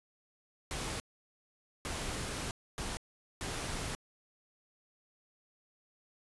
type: noise bursts at uneven times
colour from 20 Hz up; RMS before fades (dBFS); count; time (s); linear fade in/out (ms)
pink; -38; 4; 0.71-1 / 1.85-2.51 / 2.78-2.97 / 3.41-3.95; 0
effects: resampled to 24000 Hz